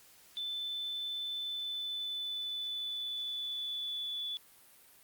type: tone with pitch glide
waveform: sine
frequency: 3520 to 3452 Hz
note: A7 to A7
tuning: 0 to -34 cents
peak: -35 dBFS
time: 0.37-4.37 s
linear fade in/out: 0 ms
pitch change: -34 cents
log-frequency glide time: 1.34-4.23 s
effects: white hiss -60 dBFS RMS until 5.03 s + Opus 48 kbps